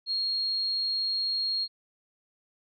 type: tone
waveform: sine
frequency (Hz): 4266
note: C8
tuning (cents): +33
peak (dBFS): -26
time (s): 0.06-1.68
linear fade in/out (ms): 50
effects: none